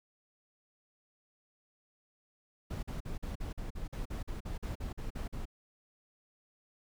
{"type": "noise bursts", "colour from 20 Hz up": "brown", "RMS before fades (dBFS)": -38, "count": 16, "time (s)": [2.7, 5.455], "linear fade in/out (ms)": 10, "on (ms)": 130, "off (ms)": 45, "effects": []}